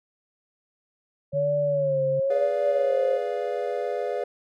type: tone with vibrato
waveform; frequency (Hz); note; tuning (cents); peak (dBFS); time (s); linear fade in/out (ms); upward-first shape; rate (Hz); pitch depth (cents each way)
sine; 554.4; C#5; 0; -21; 1.32-3.2; 50; sine; 1; 79
type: tone with pitch glide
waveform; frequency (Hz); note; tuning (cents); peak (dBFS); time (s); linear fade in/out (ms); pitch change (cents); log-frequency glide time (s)
sine; 148.5 to 141.79; D3 to C#3; +20 to +40; -30; 1.33-2.2; 5; -80; 1.86-2.03
type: chord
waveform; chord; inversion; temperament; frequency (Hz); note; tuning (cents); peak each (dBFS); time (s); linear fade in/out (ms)
triangle; G# diminished seventh; none; equal with one note detuned; 415.3 / 493.9 / 581.3 / 698.5; G#4 / B4 / D5 / F5; 0 / 0 / -18 / 0; -29 / -28 / -29 / -31; 2.3-4.24; 5
effects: none